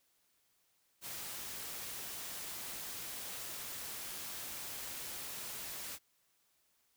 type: noise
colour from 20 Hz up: white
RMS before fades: -44 dBFS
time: 1.01-5.99 s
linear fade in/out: 50 ms
effects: white hiss -75 dBFS RMS until 6.96 s